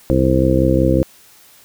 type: harmonic tone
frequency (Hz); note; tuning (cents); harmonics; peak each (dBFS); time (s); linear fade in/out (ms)
65.41; C2; 0; 1 / 2 / 3 / 4 / 5 / 6 / 7 / 8; -19 / -18 / -21 / -20 / -17 / -28 / -23 / -18; 0.1-1.03; 0
effects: white hiss -47 dBFS RMS until 1.64 s